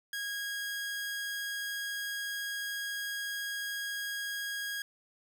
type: tone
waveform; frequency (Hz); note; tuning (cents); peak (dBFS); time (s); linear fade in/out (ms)
sawtooth; 1641; G#6; -21; -31; 0.13-4.82; 2
effects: none